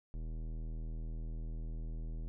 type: tone with tanh clipping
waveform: sine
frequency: 40.08 Hz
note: E1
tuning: 48 cents flat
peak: -40 dBFS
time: 0.14-2.28 s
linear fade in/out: 0 ms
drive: 17 dB
effects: none